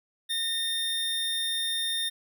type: tone pair together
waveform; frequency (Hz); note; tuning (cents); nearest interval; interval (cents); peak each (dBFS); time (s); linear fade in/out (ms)
square; 1828 / 3637; A#6 / A#7; -34 / -43; octave; 1191; -37 / -28; 0.29-2.1; 20
effects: none